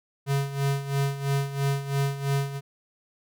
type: tone with tremolo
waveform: square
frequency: 139.1 Hz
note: C#3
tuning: 6 cents sharp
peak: -22 dBFS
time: 0.26-2.61 s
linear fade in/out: 50 ms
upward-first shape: sine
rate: 3 Hz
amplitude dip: 75%
effects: none